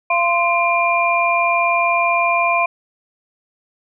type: tone cluster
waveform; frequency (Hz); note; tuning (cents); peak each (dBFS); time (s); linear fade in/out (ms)
sine; 685 / 1039 / 2394; F5 / C6 / D7; -34 / -12 / +33; -18; 0.1-2.66; 5
effects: none